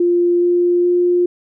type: tone with pitch steps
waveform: sine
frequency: 349.2 / 351.4 / 353.7 Hz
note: F4 / F4 / F4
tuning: 0 / +11 / +22 cents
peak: -11 dBFS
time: 0-1.26 s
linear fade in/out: 5 ms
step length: 420 ms
effects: none